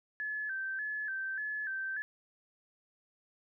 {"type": "tone with vibrato", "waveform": "sine", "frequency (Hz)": 1633, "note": "G#6", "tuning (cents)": -30, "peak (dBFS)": -34, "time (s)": [0.2, 2.02], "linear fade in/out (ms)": 0, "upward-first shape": "square", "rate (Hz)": 1.7, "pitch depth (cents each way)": 83, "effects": []}